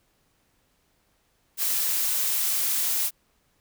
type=noise; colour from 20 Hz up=blue; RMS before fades=-25 dBFS; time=1.57-3.11 s; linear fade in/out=50 ms; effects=pink hiss -68 dBFS RMS until 3.6 s